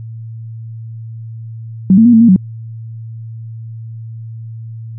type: tone with pitch steps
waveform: sine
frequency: 189.5 / 224.9 / 240.5 / 223.9 / 233.5 / 186.6 Hz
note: F#3 / A3 / B3 / A3 / A#3 / F#3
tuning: +42 / +38 / -46 / +30 / +3 / +15 cents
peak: -3 dBFS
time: 1.9-2.362 s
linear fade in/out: 2 ms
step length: 77 ms
effects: added 113 Hz sine -25 dBFS peak until 4.98 s